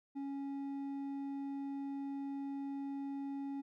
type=tone with hard clipping; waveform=sine; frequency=277.2 Hz; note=C#4; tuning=in tune; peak=-40 dBFS; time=0.15-3.62 s; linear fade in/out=20 ms; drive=5 dB; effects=none